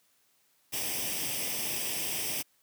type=noise with comb filter; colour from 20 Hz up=white; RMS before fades=-33 dBFS; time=0.72-2.43 s; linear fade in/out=20 ms; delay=0.36 ms; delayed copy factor=+0.7; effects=white hiss -69 dBFS RMS until 2.62 s + high-pass 100 Hz 12 dB/octave